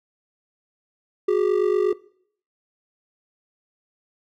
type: ring-modulated tone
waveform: triangle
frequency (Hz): 392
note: G4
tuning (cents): 0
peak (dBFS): -12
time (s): 1.28-1.93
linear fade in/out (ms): 5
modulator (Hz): 24.2
effects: noise-tail reverb RT60 0.6 s tail -20 dB re dry